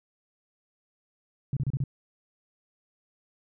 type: tone bursts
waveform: sine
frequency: 135.7 Hz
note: C#3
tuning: 36 cents flat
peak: -24 dBFS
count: 5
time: 1.53-1.839 s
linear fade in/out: 2 ms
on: 37 ms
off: 31 ms
effects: none